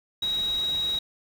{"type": "tone in noise", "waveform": "sine", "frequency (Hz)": 3820, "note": "A#7", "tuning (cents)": 42, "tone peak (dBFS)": -24, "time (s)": [0.22, 0.99], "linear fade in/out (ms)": 5, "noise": "pink", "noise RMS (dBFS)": -42, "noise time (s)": [0.22, 0.99], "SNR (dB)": 15, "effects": []}